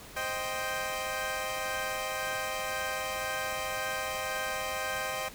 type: chord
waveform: 15% pulse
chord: C minor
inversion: none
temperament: equal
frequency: 523.3 / 622.3 / 784 Hz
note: C5 / Eb5 / G5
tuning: 0 / 0 / 0 cents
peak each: -30 dBFS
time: 0.16-5.29 s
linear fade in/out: 10 ms
effects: pink hiss -48 dBFS RMS until 5.34 s